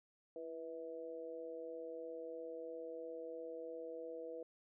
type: tone with amplitude modulation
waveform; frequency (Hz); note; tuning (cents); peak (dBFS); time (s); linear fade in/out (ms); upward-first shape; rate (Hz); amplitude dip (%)
sine; 490; B4; -14; -40; 0.36-4.43; 2; sine; 157; 95
effects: none